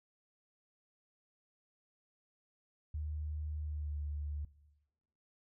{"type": "tone with pitch glide", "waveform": "sine", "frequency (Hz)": [76, 73.62], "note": ["D#2", "D2"], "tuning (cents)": [-40, 5], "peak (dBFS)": -36, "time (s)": [2.94, 4.45], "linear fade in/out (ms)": 5, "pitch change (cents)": -55, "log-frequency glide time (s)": [3.6, 3.98], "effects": ["noise-tail reverb RT60 1.0 s tail -19 dB re dry"]}